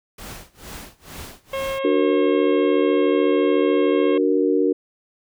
pink noise with tremolo, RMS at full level -35 dBFS, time 0.18-1.79 s, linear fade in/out 5 ms, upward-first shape sine, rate 2.2 Hz, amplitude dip 95%
harmonic tone, 540 Hz, C#5, 45 cents flat, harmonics 1 / 2 / 3 / 4 / 5 / 6 / 7, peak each -24 / -31 / -40 / -35 / -38 / -38 / -50 dBFS, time 1.53-4.18 s, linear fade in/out 5 ms
sine chord, D augmented, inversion none, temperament equal, 293.7 / 370 / 466.2 Hz, D4 / F#4 / A#4, 0 / 0 / 0 cents, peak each -20 dBFS, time 1.84-4.73 s, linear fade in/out 10 ms
effects none

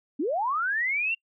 sine linear sweep, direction up, 248.6 to 2785 Hz, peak -24 dBFS, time 0.19-1.15 s, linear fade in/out 10 ms, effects noise-tail reverb RT60 0.1 s tail -26 dB re dry

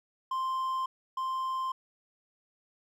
triangle tone pair in turn, 1046.5 / 1046.5 Hz, C6 / C6, 0 / 0 cents, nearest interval unison, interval 0 cents, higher neither, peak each -27 / -28 dBFS, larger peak first, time 0.31-0.86 / 1.17-1.72 s, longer neither, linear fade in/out 5 ms, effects none

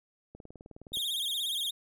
click train, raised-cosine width 2 ms, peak -34 dBFS, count 13, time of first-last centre 0.35-0.972 s, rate 19.3 Hz
45% pulse tone with vibrato, 3472 Hz, A7, 24 cents flat, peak -30 dBFS, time 0.93-1.71 s, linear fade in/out 10 ms, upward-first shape sine, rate 17 Hz, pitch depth 150 cents each way
effects none

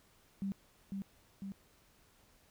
sine tone with echo, 195.9 Hz, G3, 1 cent flat, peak -34 dBFS, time 0.42-0.52 s, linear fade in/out 0 ms, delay 500 ms, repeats 2, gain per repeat -3 dB, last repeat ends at 1.52 s, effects pink hiss -67 dBFS RMS until 2.5 s

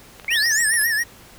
clicks, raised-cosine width 0.3 ms, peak -22 dBFS, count 10, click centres 0.198 / 0.246 / 0.314 / 0.359 / 0.429 / 0.46 / 0.513 / 0.606 / 0.739 / 0.815 s
sine linear sweep, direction up, 2093 to 11910 Hz, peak -20 dBFS, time 0.28-0.87 s, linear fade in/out 2 ms
square tone with vibrato, 1792 Hz, A6, 31 cents sharp, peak -19 dBFS, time 0.3-1.04 s, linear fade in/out 20 ms, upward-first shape sine, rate 7.3 Hz, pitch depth 98 cents each way
effects pink hiss -46 dBFS RMS until 1.38 s

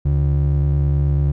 triangle ring-modulated tone, 107.5 Hz, A2, 40 cents flat, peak -9 dBFS, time 0.05-1.32 s, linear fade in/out 10 ms, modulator 34.6 Hz, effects none

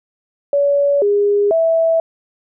sine tone with pitch steps, 568 / 408.3 / 656 Hz, C#5 / G#4 / E5, +42 / -29 / -9 cents, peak -11 dBFS, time 0.53-2 s, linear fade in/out 2 ms, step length 490 ms, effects none

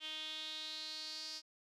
sawtooth tone with band-pass filter sweep, 311.6 Hz, D#4, 3 cents sharp, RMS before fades -45 dBFS, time 0-1.42 s, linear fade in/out 50 ms, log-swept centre 3200 to 4900 Hz, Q 6.4, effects none

